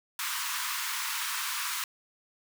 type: high-pass noise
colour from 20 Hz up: pink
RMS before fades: -33 dBFS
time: 0.19-1.84 s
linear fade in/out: 2 ms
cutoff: 940 Hz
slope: 96 dB/octave
effects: none